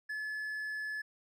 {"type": "tone", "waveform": "triangle", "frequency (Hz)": 1719, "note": "A6", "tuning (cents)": -41, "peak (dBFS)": -34, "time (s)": [0.09, 1.02], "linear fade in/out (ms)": 10, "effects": []}